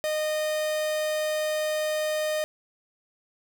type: tone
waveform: 45% pulse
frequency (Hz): 615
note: D#5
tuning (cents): -20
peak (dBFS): -25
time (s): 0.04-2.44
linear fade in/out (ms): 0
effects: none